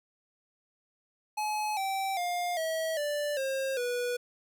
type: tone with pitch steps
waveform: square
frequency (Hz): 850 / 775 / 706.6 / 644.2 / 587.3 / 535.5 / 488.2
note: G#5 / G5 / F5 / E5 / D5 / C5 / B4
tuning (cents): +40 / -20 / +20 / -40 / 0 / +40 / -20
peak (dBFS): -30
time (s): 1.37-4.17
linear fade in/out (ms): 10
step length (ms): 400
effects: none